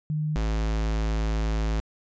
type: tone pair in turn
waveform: sine / square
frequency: 152.8 / 54.09 Hz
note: D#3 / A1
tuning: -31 / -29 cents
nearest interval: octave + tritone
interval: 1798 cents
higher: first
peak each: -24 dBFS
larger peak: neither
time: 0.1-0.36 / 0.36-1.8 s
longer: second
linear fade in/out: 0 ms
effects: resampled to 16000 Hz